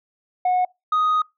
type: tone pair in turn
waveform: sine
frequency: 730 / 1247.2 Hz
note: F#5 / D#6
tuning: -24 / +4 cents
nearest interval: major sixth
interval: 928 cents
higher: second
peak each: -14 dBFS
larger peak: neither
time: 0.45-0.65 / 0.92-1.22 s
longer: second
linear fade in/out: 5 ms
effects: noise-tail reverb RT60 0.2 s tail -25 dB re dry + tanh soft clip ceiling -15 dBFS